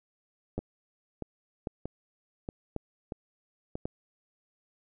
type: two click trains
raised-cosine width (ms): 2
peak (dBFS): -19 / -22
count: 4 / 6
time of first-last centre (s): 0.58-3.855 / 0.59-3.755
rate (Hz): 0.916 / 1.58
effects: none